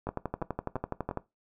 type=two click trains; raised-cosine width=1 ms; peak=-20 / -17 dBFS; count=4 / 14; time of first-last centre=0.07-1.112 / 0.09-1.173 s; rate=2.88 / 12 Hz; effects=noise-tail reverb RT60 0.2 s tail -18 dB re dry